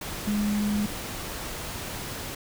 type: tone in noise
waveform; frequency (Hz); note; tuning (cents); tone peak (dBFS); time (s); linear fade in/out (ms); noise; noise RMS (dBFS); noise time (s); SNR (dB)
sine; 207.7; G#3; 0; -23; 0.27-0.86; 5; pink; -35; 0.01-2.35; +9
effects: none